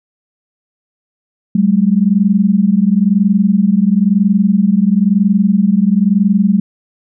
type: tone pair together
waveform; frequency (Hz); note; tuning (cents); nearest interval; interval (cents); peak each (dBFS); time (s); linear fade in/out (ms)
sine; 190 / 211; F#3 / G#3; +46 / +28; major second; 182; -11; 1.55-6.6; 5
effects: none